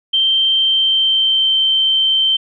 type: tone with pitch glide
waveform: sine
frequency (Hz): 3136 to 3114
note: G7 to G7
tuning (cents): 0 to -12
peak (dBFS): -11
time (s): 0.13-2.37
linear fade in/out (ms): 10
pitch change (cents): -12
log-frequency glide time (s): 0.53-1.54
effects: none